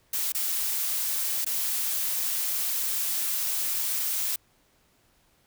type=noise with dropouts; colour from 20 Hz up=blue; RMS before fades=-28 dBFS; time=0.13-4.36 s; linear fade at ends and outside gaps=5 ms; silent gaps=0.322-0.347 / 1.447-1.463 s; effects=pink hiss -65 dBFS RMS until 5.46 s